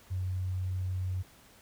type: tone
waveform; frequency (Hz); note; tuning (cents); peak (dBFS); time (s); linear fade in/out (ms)
sine; 92.5; F#2; 0; -30; 0.1-1.23; 20
effects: pink hiss -58 dBFS RMS until 1.61 s